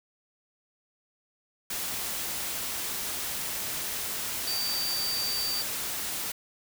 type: tone in noise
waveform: sine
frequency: 4633 Hz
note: D8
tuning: 24 cents flat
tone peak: -29 dBFS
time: 4.47-5.62 s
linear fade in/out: 5 ms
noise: white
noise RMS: -33 dBFS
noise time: 1.7-6.32 s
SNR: +1 dB
effects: none